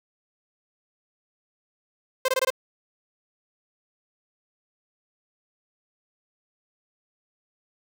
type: tone bursts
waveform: sawtooth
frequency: 521 Hz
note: C5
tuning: 7 cents flat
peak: -16 dBFS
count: 5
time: 2.25-2.504 s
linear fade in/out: 5 ms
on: 34 ms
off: 21 ms
effects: none